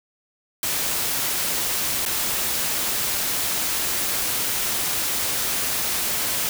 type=noise with dropouts; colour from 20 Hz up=white; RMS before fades=-24 dBFS; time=0.63-6.49 s; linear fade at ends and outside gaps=1 ms; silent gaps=2.052-2.061 s; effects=none